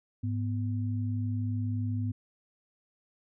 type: tone pair together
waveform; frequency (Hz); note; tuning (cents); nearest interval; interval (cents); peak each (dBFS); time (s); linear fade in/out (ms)
sine; 104.21 / 247.7; G#2 / B3; +6 / +5; octave + minor third; 1499; -29 / -35; 0.23-2.12; 10
effects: none